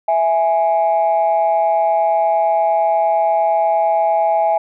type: tone pair together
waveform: sine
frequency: 659.3 / 830.7 Hz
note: E5 / G#5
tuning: 0 / 0 cents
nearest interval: major third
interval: 400 cents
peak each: -14 dBFS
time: 0.08-4.58 s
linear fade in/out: 5 ms
effects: tanh soft clip ceiling -7 dBFS